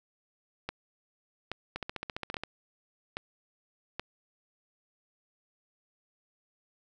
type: two click trains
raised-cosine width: 0.3 ms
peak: -18 / -19 dBFS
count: 5 / 11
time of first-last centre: 0.69-3.996 / 1.76-2.436 s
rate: 1.21 / 14.8 Hz
effects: none